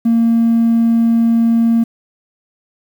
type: tone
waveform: triangle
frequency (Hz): 230.2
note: A#3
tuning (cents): -22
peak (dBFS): -6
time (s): 0.05-1.84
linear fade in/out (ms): 10
effects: tanh soft clip ceiling -5 dBFS + 7-bit